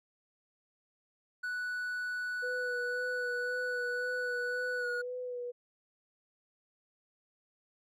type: tone with pitch glide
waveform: triangle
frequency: 1480 to 1447.9 Hz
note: F#6 to F#6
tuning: 0 to -38 cents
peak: -32 dBFS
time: 1.43-5.02 s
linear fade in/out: 10 ms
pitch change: -38 cents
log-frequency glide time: 4.79-4.87 s
type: tone with vibrato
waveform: sine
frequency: 493.9 Hz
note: B4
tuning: in tune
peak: -36 dBFS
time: 2.42-5.52 s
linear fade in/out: 20 ms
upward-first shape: sine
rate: 1.9 Hz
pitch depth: 26 cents each way
effects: none